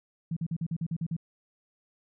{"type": "tone bursts", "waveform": "sine", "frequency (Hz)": 164.81, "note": "E3", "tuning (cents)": 0, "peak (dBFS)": -28, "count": 9, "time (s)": [0.31, 1.166], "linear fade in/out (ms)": 5, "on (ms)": 56, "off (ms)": 44, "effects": []}